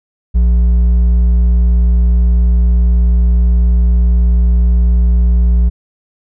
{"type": "tone with hard clipping", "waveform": "sine", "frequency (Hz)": 59.2, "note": "A#1", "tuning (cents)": 27, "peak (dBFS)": -8, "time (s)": [0.34, 5.7], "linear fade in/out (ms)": 20, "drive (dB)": 4, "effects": []}